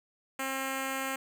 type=tone with notch filter; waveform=5% pulse; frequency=267.3 Hz; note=C4; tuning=37 cents sharp; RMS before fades=-34 dBFS; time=0.39-1.16 s; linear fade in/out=5 ms; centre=3700 Hz; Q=2; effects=none